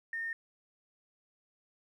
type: tone with tanh clipping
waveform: triangle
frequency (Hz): 1827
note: A#6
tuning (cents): -35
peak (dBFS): -34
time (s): 0.13-0.33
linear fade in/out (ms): 2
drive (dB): 3
effects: none